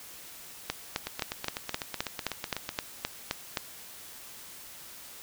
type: two click trains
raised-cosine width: 0.2 ms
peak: -15 / -11 dBFS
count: 14 / 12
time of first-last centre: 1.07-2.691 / 0.7-3.572 s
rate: 8.02 / 3.83 Hz
effects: white hiss -47 dBFS RMS until 5.22 s